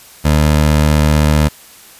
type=tone; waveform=20% pulse; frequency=75.7 Hz; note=D#2; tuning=47 cents flat; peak=-4 dBFS; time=0.24-1.49 s; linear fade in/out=20 ms; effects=white hiss -40 dBFS RMS until 1.99 s + resampled to 32000 Hz